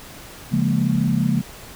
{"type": "chord", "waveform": "sine", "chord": "Bb minor seventh", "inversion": "first", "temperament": "equal with one note detuned", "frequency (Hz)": [138.59, 171.81, 207.7, 233.1], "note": ["Db3", "F3", "Ab3", "Bb3"], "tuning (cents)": [0, -28, 0, 0], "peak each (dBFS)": -22, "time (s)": [0.51, 1.42], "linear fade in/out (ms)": 20, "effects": ["pink hiss -40 dBFS RMS until 1.75 s"]}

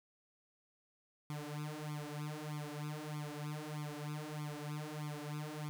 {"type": "tone with flanger", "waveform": "sawtooth", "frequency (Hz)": 150, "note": "D3", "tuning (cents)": 37, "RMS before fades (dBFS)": -43, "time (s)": [1.3, 5.69], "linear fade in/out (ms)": 0, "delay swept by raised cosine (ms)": [0.88, 5.88], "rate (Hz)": 1.6, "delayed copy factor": 1, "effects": []}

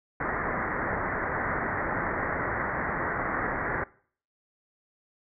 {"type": "low-pass noise", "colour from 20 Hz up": "white", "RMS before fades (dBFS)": -30, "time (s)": [0.2, 3.84], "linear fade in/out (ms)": 5, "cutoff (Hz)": 2000, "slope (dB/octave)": 96, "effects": ["noise-tail reverb RT60 0.5 s tail -21 dB re dry"]}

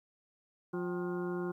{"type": "harmonic tone with a mistuned harmonic", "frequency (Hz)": 177.4, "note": "F3", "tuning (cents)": 27, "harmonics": [1, 2, 3, 4, 5, 6, 7, 8], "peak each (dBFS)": [-38, -35, -50, -49, -54, -48, -55, -48], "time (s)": [0.73, 1.52], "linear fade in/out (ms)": 10, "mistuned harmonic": 4, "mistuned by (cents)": 140, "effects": ["12-bit"]}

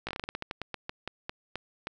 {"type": "slowing click train", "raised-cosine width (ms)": 0.3, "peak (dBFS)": -18, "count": 18, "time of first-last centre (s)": [0.07, 1.871], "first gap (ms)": 17, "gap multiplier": 1.2, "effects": []}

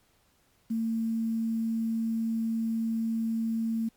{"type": "tone with quantisation", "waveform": "sine", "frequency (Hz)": 225.9, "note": "A3", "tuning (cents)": 46, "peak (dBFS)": -26, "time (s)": [0.7, 3.89], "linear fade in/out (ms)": 10, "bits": 9, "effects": ["pink hiss -67 dBFS RMS until 3.96 s", "MP3 96 kbps"]}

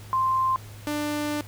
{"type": "tone pair in turn", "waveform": ["sine", "sawtooth"], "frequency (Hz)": [1046.5, 296.6], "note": ["C6", "D4"], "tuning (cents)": [0, 17], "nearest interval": "octave + minor seventh", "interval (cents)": 2183, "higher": "first", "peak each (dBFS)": [-20, -22], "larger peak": "first", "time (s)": [[0.13, 0.56], [0.87, 1.41]], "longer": "second", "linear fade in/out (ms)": 0, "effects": ["added 104 Hz sine -41 dBFS peak until 1.47 s", "pink hiss -48 dBFS RMS until 1.47 s"]}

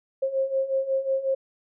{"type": "beating tone pair", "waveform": "sine", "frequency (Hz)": [532, 537.5], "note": ["C5", "C5"], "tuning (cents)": [29, 47], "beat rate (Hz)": 5.5, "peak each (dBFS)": [-28, -24], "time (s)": [0.22, 1.35], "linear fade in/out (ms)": 10, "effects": []}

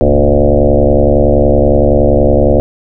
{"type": "tone with frequency modulation", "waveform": "sine", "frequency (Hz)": 294.7, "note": "D4", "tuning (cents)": 6, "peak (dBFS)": -5, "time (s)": [0.01, 2.6], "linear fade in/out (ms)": 0, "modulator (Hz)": 70.7, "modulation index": 4.7, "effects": []}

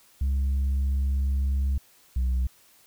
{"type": "tone pair in turn", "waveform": "sine", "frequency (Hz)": [67.9, 63.05], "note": ["C#2", "B1"], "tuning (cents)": [-35, 36], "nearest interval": "minor second", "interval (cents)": 129, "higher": "first", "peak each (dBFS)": -19, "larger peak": "neither", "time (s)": [[0.21, 1.78], [2.16, 2.47]], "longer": "first", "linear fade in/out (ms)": 5, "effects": ["tanh soft clip ceiling -21 dBFS", "white hiss -58 dBFS RMS until 2.86 s"]}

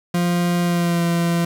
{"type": "tone with pitch glide", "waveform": "40% pulse", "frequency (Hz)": [174.61, 170.42], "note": ["F3", "F3"], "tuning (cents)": [0, -42], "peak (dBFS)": -16, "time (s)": [0.14, 1.45], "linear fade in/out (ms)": 5, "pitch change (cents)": -42, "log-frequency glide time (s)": [0.61, 1.03], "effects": ["7-bit"]}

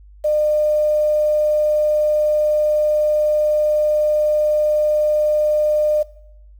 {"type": "tone with quantisation", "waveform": "sine", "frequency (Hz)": 604, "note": "D5", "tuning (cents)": 48, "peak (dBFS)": -14, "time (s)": [0.24, 6.03], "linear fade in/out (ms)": 10, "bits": 7, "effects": ["noise-tail reverb RT60 0.7 s tail -19 dB re dry", "added 50 Hz sine -41 dBFS peak until 6.59 s"]}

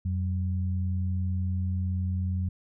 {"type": "tone pair together", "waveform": "sine", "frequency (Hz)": [88.96, 188.5], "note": ["F2", "F#3"], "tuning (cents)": [32, 32], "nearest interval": "octave + minor second", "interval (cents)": 1300, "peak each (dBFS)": [-26, -34], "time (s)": [0.05, 2.49], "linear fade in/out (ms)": 5, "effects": []}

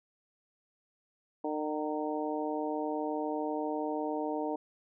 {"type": "harmonic tone with a mistuned harmonic", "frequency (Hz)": 152, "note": "D#3", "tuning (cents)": -40, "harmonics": [2, 3, 4, 5, 6], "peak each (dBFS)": [-35, -37, -38, -39, -40], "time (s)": [1.44, 4.56], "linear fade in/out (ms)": 5, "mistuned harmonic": 6, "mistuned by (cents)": 24, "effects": []}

